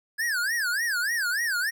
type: tone with vibrato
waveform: square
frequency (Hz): 1643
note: G#6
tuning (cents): -19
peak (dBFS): -25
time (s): 0.18-1.71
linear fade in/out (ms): 20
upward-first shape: sine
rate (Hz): 3.4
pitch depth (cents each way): 260
effects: none